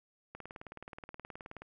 click train, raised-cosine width 0.5 ms, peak -30 dBFS, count 25, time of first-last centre 0.35-1.62 s, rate 18.9 Hz, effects none

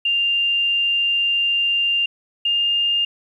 sine tone pair in turn, 2794 / 2812 Hz, F7 / F7, 0 / +11 cents, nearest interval unison, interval 11 cents, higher second, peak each -16 dBFS, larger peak neither, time 0.05-2.06 / 2.45-3.05 s, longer first, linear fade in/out 5 ms, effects 9-bit

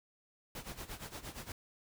pink noise with tremolo, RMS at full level -43 dBFS, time 0.55-1.52 s, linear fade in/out 2 ms, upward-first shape sine, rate 8.6 Hz, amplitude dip 80%, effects none

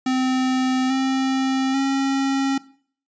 square tone with pitch steps, 258.3 / 264.8 / 271.5 Hz, C4 / C4 / C#4, -22 / +21 / -36 cents, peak -19 dBFS, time 0.06-2.58 s, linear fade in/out 5 ms, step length 840 ms, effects noise-tail reverb RT60 0.5 s tail -19 dB re dry + resampled to 16000 Hz

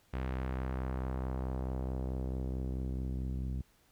sawtooth tone with low-pass filter sweep, 64.6 Hz, C2, 21 cents flat, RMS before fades -36 dBFS, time 0.13-3.62 s, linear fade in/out 10 ms, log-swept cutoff 2400 to 200 Hz, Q 1, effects pink hiss -68 dBFS RMS until 3.91 s

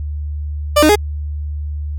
30% pulse tone with pitch steps, 592 / 306.8 / 416.6 Hz, D5 / D#4 / G#4, +14 / -24 / +5 cents, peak -5 dBFS, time 0.76-0.958 s, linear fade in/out 10 ms, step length 66 ms, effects added 74 Hz sine -20 dBFS peak until 1.98 s

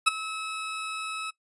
20% pulse tone with ADSR envelope, 1294 Hz, E6, 32 cents flat, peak -10 dBFS, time 0.06-1.31 s, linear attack 17 ms, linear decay 16 ms, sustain -17 dB, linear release 14 ms, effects noise-tail reverb RT60 0.1 s tail -19 dB re dry + resampled to 24000 Hz

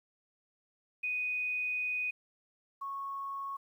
sine tone pair in turn, 2489 / 1102 Hz, D#7 / C#6, 0 / -11 cents, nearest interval octave + major second, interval 1411 cents, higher first, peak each -31 / -36 dBFS, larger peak first, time 1.03-2.11 / 2.81-3.57 s, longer first, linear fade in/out 10 ms, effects 11-bit

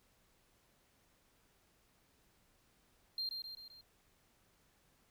triangle tone with echo, 4186 Hz, C8, in tune, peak -34 dBFS, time 3.18-3.29 s, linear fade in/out 2 ms, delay 130 ms, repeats 4, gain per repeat -5 dB, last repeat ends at 3.81 s, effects tanh soft clip ceiling -32 dBFS + pink hiss -72 dBFS RMS until 5.1 s

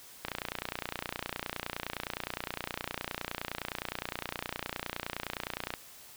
click train, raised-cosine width 0.3 ms, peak -17 dBFS, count 164, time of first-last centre 0.25-5.738 s, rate 29.7 Hz, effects white hiss -52 dBFS RMS until 6.16 s

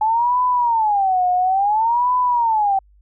sine tone with vibrato, 850 Hz, G#5, 40 cents sharp, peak -14 dBFS, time 0.01-2.79 s, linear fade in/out 5 ms, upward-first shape sine, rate 0.58 Hz, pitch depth 280 cents each way, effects added 50 Hz sine -49 dBFS peak until 3.01 s

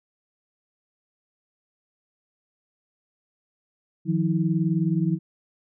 sine tone cluster, 157.1 / 176.5 / 321.5 Hz, D#3 / F3 / E4, +17 / +19 / -43 cents, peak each -24 / -23 / -28 dBFS, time 4.05-5.19 s, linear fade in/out 50 ms, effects none

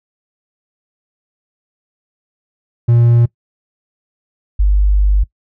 triangle / sine tone pair in turn, 118.4 / 49.87 Hz, A#2 / G1, +27 / +30 cents, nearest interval octave + minor third, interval 1497 cents, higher first, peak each -5 / -8 dBFS, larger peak first, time 2.88-3.26 / 4.59-5.24 s, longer second, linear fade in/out 10 ms, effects noise-tail reverb RT60 0.1 s tail -21 dB re dry

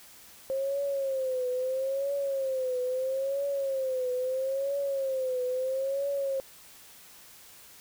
sine tone with vibrato, 531 Hz, C5, 25 cents sharp, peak -27 dBFS, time 0.5-6.4 s, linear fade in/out 0 ms, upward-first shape triangle, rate 0.76 Hz, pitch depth 110 cents each way, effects white hiss -52 dBFS RMS until 7.8 s

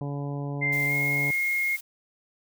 harmonic tone, 142.3 Hz, C#3, 46 cents sharp, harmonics 1 / 2 / 3 / 4 / 5 / 6 / 7, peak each -30 / -36 / -40 / -42 / -44 / -46 / -47 dBFS, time 0.01-1.31 s, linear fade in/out 2 ms
sine tone with pitch glide, 2093 to 2148 Hz, C7 to C7, 0 to +45 cents, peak -23 dBFS, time 0.61-1.77 s, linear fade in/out 20 ms, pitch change +45 cents, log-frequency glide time 0.87-0.94 s
blue noise, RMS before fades -41 dBFS, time 0.72-1.81 s, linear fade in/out 10 ms
effects none

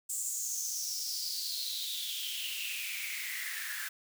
white noise with high-pass filter sweep, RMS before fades -37 dBFS, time 0.09-3.89 s, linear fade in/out 10 ms, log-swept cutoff 7800 to 1600 Hz, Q 7, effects none

